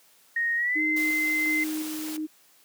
sine tone with pitch glide, 1864.7 to 2069 Hz, A#6 to C7, 0 to -20 cents, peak -23 dBFS, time 0.36-1.64 s, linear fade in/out 5 ms, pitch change +180 cents, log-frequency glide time 0.56-0.82 s
sine tone with tremolo, 310 Hz, D#4, 6 cents flat, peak -27 dBFS, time 0.75-2.27 s, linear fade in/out 20 ms, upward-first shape square, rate 1.4 Hz, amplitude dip 35%
white noise, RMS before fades -38 dBFS, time 0.96-2.17 s, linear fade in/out 5 ms
clicks, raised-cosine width 0.5 ms, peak -29 dBFS, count 8, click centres 1.298 / 1.393 / 1.461 / 1.495 / 1.773 / 1.866 / 1.933 / 2.085 s
effects white hiss -59 dBFS RMS until 2.64 s + high-pass 200 Hz 12 dB/octave

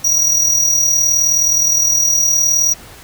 square tone with amplitude modulation, 5770 Hz, F#8, 44 cents flat, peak -9 dBFS, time 0.04-2.74 s, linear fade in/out 10 ms, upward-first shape sine, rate 39.3 Hz, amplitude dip 50%, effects pink hiss -38 dBFS RMS until 3.03 s

